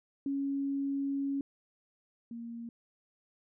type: tone pair in turn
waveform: sine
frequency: 277.2 / 233.1 Hz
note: C#4 / A#3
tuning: 0 / 0 cents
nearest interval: minor third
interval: 300 cents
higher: first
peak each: -30 / -39 dBFS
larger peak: first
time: 0.26-1.41 / 2.31-2.69 s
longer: first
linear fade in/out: 2 ms
effects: none